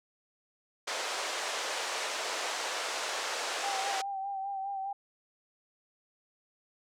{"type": "band-pass noise", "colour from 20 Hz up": "pink", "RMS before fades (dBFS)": -35, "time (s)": [0.87, 4.02], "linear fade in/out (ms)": 10, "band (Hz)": [490, 7800], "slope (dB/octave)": 24}
{"type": "tone with vibrato", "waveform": "sine", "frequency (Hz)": 784, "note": "G5", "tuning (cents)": 0, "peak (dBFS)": -33, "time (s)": [3.63, 4.93], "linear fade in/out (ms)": 5, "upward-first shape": "sine", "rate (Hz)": 4.9, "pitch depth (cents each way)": 38}
{"effects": []}